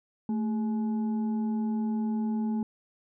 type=tone with frequency modulation; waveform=sine; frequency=220 Hz; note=A3; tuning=in tune; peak=-26 dBFS; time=0.29-2.63 s; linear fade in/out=2 ms; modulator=629 Hz; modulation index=0.29; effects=none